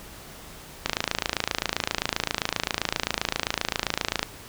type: click train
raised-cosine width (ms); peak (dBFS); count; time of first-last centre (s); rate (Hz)
0.2; -5; 94; 0.86-4.23; 27.6
effects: pink hiss -44 dBFS RMS until 4.48 s